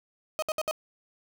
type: tone bursts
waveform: 35% pulse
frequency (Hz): 626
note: D#5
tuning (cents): +10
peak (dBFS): -25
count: 4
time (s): 0.39-0.711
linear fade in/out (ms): 0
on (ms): 33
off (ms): 63
effects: none

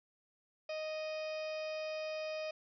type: harmonic tone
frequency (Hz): 622.3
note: D#5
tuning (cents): 0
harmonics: 1 / 2 / 3 / 4 / 5 / 6 / 7 / 8 / 9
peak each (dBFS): -38 / -53 / -56 / -47 / -57 / -59 / -62 / -53 / -61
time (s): 0.69-2.51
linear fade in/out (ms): 5
effects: none

